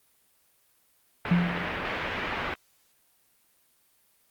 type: low-pass noise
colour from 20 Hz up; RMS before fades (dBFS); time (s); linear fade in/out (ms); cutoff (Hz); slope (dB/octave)
white; -32; 1.25-2.54; 2; 2500; 24
type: tone with exponential decay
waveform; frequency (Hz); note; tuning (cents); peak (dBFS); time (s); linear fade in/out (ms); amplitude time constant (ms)
sine; 174.61; F3; 0; -16; 1.31-1.87; 5; 120
effects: white hiss -66 dBFS RMS until 4.3 s + Opus 32 kbps